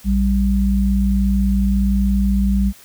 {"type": "tone pair together", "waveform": "sine", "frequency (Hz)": [58.27, 196], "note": ["A#1", "G3"], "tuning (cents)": [0, 0], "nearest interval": "octave + major sixth", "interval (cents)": 2100, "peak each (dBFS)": -16, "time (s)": [0.04, 2.73], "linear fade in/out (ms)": 50, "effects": ["white hiss -45 dBFS RMS until 2.84 s"]}